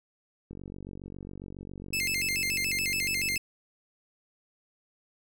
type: click train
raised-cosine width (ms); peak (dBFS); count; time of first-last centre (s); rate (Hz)
3; -29; 136; 0.51-3.364; 47.3
type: tone with vibrato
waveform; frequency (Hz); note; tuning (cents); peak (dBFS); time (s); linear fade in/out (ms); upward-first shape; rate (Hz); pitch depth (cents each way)
sawtooth; 2349; D7; 0; -24; 1.93-3.38; 5; square; 7; 190
effects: none